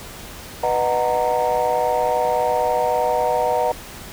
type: chord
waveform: sine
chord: B major seventh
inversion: none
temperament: just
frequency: 493.9 / 617.4 / 740.8 / 926 Hz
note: B4 / D#5 / F#5 / A#5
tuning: 0 / -14 / +2 / -12 cents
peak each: -21 dBFS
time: 0.63-3.72 s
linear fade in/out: 5 ms
effects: tanh soft clip ceiling -11 dBFS + pink hiss -37 dBFS RMS until 4.12 s